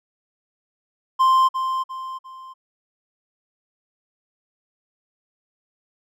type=tone with echo; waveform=triangle; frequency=1046.5 Hz; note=C6; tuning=in tune; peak=-11 dBFS; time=1.19-1.49 s; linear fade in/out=20 ms; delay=350 ms; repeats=3; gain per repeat=-8 dB; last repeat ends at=2.54 s; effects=none